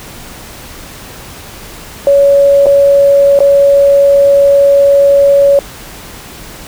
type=tone with dropouts; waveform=sine; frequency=561 Hz; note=C#5; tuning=21 cents sharp; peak=-3 dBFS; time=2.07-5.59 s; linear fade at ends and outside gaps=1 ms; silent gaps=2.659-2.666 / 3.39-3.404 s; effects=pink hiss -30 dBFS RMS until 6.67 s